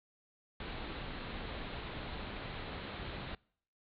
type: low-pass noise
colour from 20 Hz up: pink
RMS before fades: -43 dBFS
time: 0.6-3.35 s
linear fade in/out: 2 ms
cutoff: 4200 Hz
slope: 96 dB/octave
effects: noise-tail reverb RT60 0.6 s tail -26 dB re dry